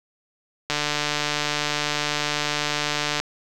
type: click train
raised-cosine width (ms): 0.2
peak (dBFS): -6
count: 371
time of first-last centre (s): 0.7-3.2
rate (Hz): 148
effects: none